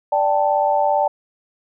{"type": "chord", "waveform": "sine", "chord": "D suspended fourth", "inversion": "none", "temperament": "just", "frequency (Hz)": [587.3, 783.1, 881], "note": ["D5", "G5", "A5"], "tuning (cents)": [0, -2, 2], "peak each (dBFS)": -19, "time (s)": [0.12, 1.08], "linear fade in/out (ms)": 5, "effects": []}